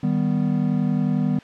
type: chord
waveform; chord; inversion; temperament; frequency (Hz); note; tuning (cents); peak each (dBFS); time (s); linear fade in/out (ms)
triangle; Eb augmented; none; equal; 155.56 / 196 / 246.9; Eb3 / G3 / B3; 0 / 0 / 0; -21; 0.03-1.39; 5
effects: white hiss -47 dBFS RMS until 1.43 s + low-pass 3000 Hz 12 dB/octave